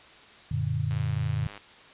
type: chord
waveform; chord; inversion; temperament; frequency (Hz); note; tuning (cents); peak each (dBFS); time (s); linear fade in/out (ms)
sine; Gb augmented; none; equal; 92.5 / 116.54 / 146.83; Gb2 / Bb2 / D3; 0 / 0 / 0; -31 / -29 / -29; 0.51-1.47; 5
type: click train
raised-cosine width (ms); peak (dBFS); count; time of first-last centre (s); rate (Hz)
0.3; -27; 69; 0.91-1.577; 102
effects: white hiss -51 dBFS RMS until 1.93 s + resampled to 8000 Hz